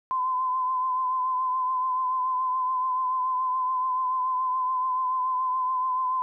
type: tone with vibrato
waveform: sine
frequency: 1024 Hz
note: C6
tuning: 38 cents flat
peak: -23 dBFS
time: 0.11-6.22 s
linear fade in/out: 0 ms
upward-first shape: triangle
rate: 7 Hz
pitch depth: 38 cents each way
effects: none